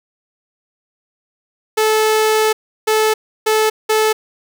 sawtooth tone bursts at uneven times, 434.6 Hz, A4, 21 cents flat, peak -8 dBFS, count 4, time 1.77-2.53 / 2.87-3.14 / 3.46-3.7 / 3.89-4.13 s, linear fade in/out 10 ms, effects none

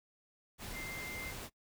sine tone in noise, 2093 Hz, C7, in tune, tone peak -43 dBFS, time 0.72-1.34 s, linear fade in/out 50 ms, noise pink, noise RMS -45 dBFS, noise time 0.58-1.5 s, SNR -1 dB, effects noise-tail reverb RT60 0.1 s tail -21 dB re dry

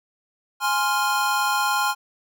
square chord, F minor, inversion first, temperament equal, 830.6 / 1046.5 / 1396.9 Hz, Ab5 / C6 / F6, 0 / 0 / 0 cents, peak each -25 dBFS, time 0.6-1.95 s, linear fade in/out 50 ms, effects none

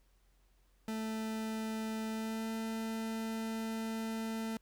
40% pulse tone with pitch glide, 220.4 to 223.1 Hz, A3 to A3, +3 to +24 cents, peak -35 dBFS, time 0.88-4.57 s, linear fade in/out 2 ms, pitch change +21 cents, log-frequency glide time 2.1-2.5 s, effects added 45 Hz sine -66 dBFS peak until 4.61 s + pink hiss -75 dBFS RMS until 4.61 s

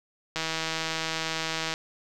click train, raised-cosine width 0.2 ms, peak -12 dBFS, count 223, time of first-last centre 0.36-1.739 s, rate 161 Hz, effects none

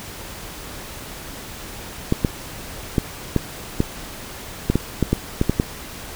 clicks, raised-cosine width 3 ms, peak -3 dBFS, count 12, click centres 2.124 / 2.248 / 2.982 / 3.363 / 3.804 / 4.7 / 4.756 / 5.027 / 5.13 / 5.414 / 5.496 / 5.599 s, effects pink hiss -35 dBFS RMS until 6.15 s

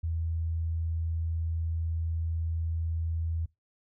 sine tone, 82 Hz, E2, 9 cents flat, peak -28 dBFS, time 0.03-3.46 s, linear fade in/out 10 ms, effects noise-tail reverb RT60 0.2 s tail -22 dB re dry

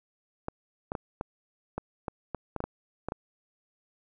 clicks, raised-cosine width 1 ms, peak -18 dBFS, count 12, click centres 0.484 / 0.919 / 0.952 / 1.211 / 1.78 / 2.082 / 2.347 / 2.563 / 2.604 / 2.64 / 3.086 / 3.121 s, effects none

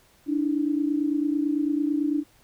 sine tone pair together, 290.9 / 319.9 Hz, D4 / D#4, -16 / +48 cents, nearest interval major second, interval 164 cents, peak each -23 / -27 dBFS, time 0.26-2.24 s, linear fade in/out 50 ms, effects pink hiss -59 dBFS RMS until 2.43 s

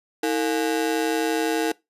35% pulse ring-modulated tone, 387 Hz, G4, 22 cents flat, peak -16 dBFS, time 0.23-1.72 s, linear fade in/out 5 ms, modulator 65.9 Hz, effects noise-tail reverb RT60 0.2 s tail -22 dB re dry + resampled to 32000 Hz

